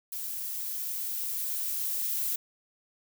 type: noise with level ramp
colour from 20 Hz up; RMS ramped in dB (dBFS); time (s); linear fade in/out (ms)
violet; -36 to -30; 0.12-2.36; 5
effects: none